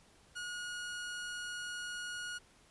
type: tone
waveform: sawtooth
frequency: 1445 Hz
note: F#6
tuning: 41 cents flat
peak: -36 dBFS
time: 0.35-2.39 s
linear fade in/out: 20 ms
effects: pink hiss -64 dBFS RMS until 2.7 s + resampled to 24000 Hz